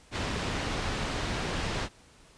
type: low-pass noise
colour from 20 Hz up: pink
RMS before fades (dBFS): -32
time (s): 0.11-1.89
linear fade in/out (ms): 50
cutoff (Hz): 4700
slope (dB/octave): 12
effects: pink hiss -57 dBFS RMS until 2.37 s + resampled to 22050 Hz